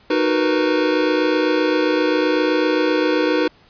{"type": "chord", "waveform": "square", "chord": "B major seventh", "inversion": "first", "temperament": "equal with one note detuned", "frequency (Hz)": [309.2, 370, 466.2, 493.9], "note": ["D#4", "F#4", "A#4", "B4"], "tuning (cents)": [-11, 0, 0, 0], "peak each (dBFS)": [-20, -23, -25, -21], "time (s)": [0.1, 3.48], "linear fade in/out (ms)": 5, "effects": ["pink hiss -52 dBFS RMS until 3.69 s", "resampled to 11025 Hz"]}